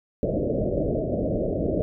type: low-pass noise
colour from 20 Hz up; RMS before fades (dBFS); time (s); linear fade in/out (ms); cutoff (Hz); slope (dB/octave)
white; -25; 0.23-1.82; 0; 640; 96
effects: none